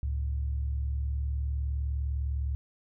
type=tone pair together; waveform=sine; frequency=70.23 / 110 Hz; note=C#2 / A2; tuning=+23 / 0 cents; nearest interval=minor sixth; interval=777 cents; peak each=-28 / -38 dBFS; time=0.03-2.55 s; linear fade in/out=0 ms; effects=none